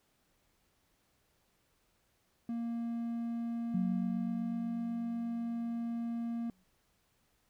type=tone; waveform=triangle; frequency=233.1 Hz; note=A#3; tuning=in tune; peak=-32 dBFS; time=2.49-6.5 s; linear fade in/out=2 ms
type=tone with exponential decay; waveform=sine; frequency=185 Hz; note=F#3; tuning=in tune; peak=-29 dBFS; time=3.74-6.64 s; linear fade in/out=5 ms; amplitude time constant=630 ms
effects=pink hiss -74 dBFS RMS until 7.49 s